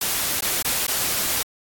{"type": "noise with dropouts", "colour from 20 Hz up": "white", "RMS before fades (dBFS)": -23, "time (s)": [0.01, 1.43], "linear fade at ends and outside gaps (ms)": 5, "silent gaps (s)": [[0.408, 0.422], [0.626, 0.646], [0.868, 0.879]], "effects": ["AAC 64 kbps"]}